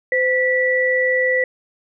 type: tone pair together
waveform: sine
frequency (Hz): 512 / 1957.2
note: C5 / B6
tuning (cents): -38 / -16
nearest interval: octave + major seventh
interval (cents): 2322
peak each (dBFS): -18 / -17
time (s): 0.12-1.44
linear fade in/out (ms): 2
effects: none

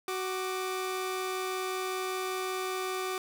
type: tone pair together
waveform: sawtooth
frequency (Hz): 373.6 / 1186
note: F#4 / D6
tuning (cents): +17 / +17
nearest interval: octave + minor sixth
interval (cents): 2000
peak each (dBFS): -29 / -33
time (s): 0.08-3.18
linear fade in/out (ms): 2
effects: none

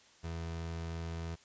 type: tone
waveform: 30% pulse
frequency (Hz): 83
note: E2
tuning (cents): +12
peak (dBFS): -35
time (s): 0.23-1.36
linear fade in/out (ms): 20
effects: white hiss -62 dBFS RMS until 1.44 s + resampled to 16000 Hz

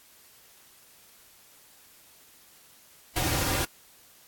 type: noise with comb filter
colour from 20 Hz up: pink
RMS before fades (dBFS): -27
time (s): 3.16-3.65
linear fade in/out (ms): 5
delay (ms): 4.6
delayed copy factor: -0.7
effects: white hiss -56 dBFS RMS until 4.27 s + AAC 64 kbps

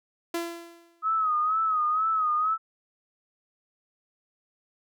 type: tone with exponential decay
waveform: sawtooth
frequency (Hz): 339.1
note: E4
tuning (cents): +49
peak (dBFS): -22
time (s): 0.34-1.03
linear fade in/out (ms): 5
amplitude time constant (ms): 150
type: tone with vibrato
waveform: sine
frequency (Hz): 1267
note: D#6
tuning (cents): +31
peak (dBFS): -22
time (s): 1.02-2.58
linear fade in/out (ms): 50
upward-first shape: sine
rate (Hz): 2.1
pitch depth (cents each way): 69
effects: none

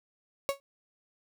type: tone with exponential decay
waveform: 35% pulse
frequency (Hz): 554.4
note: C#5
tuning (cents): 0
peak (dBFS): -21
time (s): 0.49-0.6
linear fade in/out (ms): 0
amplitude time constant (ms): 22
effects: none

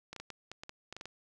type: clicks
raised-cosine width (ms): 0.2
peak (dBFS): -26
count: 11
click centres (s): 0.13 / 0.163 / 0.2 / 0.303 / 0.516 / 0.635 / 0.694 / 0.926 / 0.966 / 1.011 / 1.056
effects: none

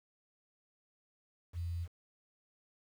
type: tone with quantisation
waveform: sine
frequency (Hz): 85.6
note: F2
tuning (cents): -34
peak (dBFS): -35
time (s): 1.53-1.88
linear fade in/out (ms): 50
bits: 10
effects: none

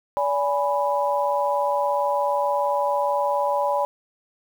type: chord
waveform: sine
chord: G# diminished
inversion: second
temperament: equal with one note detuned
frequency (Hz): 575.2 / 830.6 / 987.8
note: D5 / G#5 / B5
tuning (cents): -36 / 0 / 0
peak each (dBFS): -23 / -25 / -24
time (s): 0.17-3.85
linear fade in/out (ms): 0
effects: 8-bit

